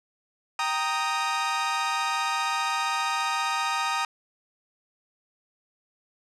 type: chord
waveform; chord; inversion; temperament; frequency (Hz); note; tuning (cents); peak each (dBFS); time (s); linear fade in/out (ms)
sawtooth; Eb major; first; equal with one note detuned; 784 / 929.6 / 1244.5; G5 / Bb5 / Eb6; 0 / -5 / 0; -28 / -25 / -24; 0.59-4.05; 2
effects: low-pass 7000 Hz 12 dB/octave